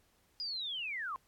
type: linear sweep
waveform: sine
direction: down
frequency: 4973 to 1015 Hz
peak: -36 dBFS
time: 0.4-1.16 s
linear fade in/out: 0 ms
effects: pink hiss -71 dBFS RMS until 1.27 s + AAC 64 kbps